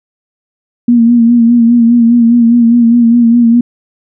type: tone with vibrato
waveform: sine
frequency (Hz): 235.1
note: A#3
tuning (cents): +15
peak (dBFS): -3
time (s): 0.88-3.61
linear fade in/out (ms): 5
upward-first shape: sine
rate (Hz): 4.9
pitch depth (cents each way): 45
effects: none